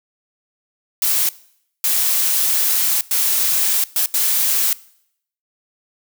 blue noise bursts at uneven times, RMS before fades -17 dBFS, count 5, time 1.02-1.29 / 1.84-3.01 / 3.11-3.84 / 3.96-4.06 / 4.14-4.73 s, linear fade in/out 2 ms, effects noise-tail reverb RT60 0.7 s tail -21 dB re dry

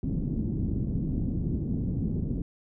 white low-pass noise, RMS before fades -29 dBFS, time 0.03-2.42 s, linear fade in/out 2 ms, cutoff 250 Hz, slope 24 dB/octave, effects none

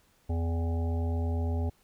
harmonic tone with a mistuned harmonic, 83.3 Hz, E2, 19 cents sharp, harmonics 1 / 3 / 5 / 7 / 9 / 10, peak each -27 / -37 / -41 / -44 / -46 / -47 dBFS, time 0.29-1.7 s, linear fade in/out 10 ms, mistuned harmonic 10, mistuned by -31 cents, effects pink hiss -66 dBFS RMS until 1.83 s

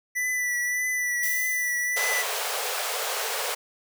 square tone with vibrato, 1975.5 Hz, B6, in tune, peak -25 dBFS, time 0.15-2.23 s, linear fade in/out 20 ms, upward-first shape triangle, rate 1.7 Hz, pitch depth 31 cents each way
violet noise with exponential decay, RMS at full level -29 dBFS, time 1.23-2.8 s, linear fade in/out 1 ms, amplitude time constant 340 ms
pink high-pass noise, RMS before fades -29 dBFS, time 1.96-3.55 s, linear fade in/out 10 ms, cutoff 420 Hz, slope 96 dB/octave
effects none

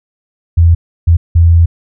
sine tone bursts at uneven times, 84.1 Hz, E2, 35 cents sharp, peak -3 dBFS, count 3, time 0.57-0.75 / 1.07-1.17 / 1.35-1.66 s, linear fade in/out 10 ms, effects none

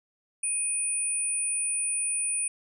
sine tone pair together, 2489 / 9411 Hz, D#7 / D9, 0 / +3 cents, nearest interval octave + major seventh, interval 2303 cents, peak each -36 / -26 dBFS, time 0.43-2.48 s, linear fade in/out 5 ms, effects none

